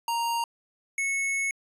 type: tone pair in turn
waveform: square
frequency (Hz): 932.3 / 2199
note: A#5 / C#7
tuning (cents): 0 / -14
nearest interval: octave + minor third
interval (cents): 1486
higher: second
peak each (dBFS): -26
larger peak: neither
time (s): 0.08-0.44 / 0.98-1.51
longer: second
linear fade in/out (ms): 2
effects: resampled to 32000 Hz